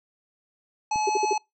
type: harmonic tone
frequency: 855 Hz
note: A5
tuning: 50 cents flat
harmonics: 1 / 3 / 5 / 7 / 9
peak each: -23 / -35 / -39 / -35 / -48 dBFS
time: 0.91-1.38 s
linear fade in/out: 5 ms
type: click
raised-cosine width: 3 ms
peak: -26 dBFS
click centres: 0.959 s
type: tone bursts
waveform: sine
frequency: 400 Hz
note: G4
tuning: 35 cents sharp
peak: -21 dBFS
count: 4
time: 1.07-1.331 s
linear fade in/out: 5 ms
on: 24 ms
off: 55 ms
effects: noise-tail reverb RT60 0.2 s tail -26 dB re dry